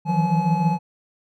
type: tone cluster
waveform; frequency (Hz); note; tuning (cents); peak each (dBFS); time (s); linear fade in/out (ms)
triangle; 159.8 / 166.3 / 180.8 / 851; D#3 / E3 / F#3 / G#5; +47 / +16 / -40 / +42; -21; 0.05-0.79; 50
effects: none